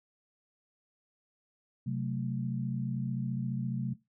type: chord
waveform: sine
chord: F# diminished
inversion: second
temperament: equal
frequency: 130.81 / 185 / 220 Hz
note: C3 / F#3 / A3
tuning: 0 / 0 / 0 cents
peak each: -33 / -36 / -37 dBFS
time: 1.86-3.94 s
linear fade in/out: 10 ms
effects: noise-tail reverb RT60 0.2 s tail -18 dB re dry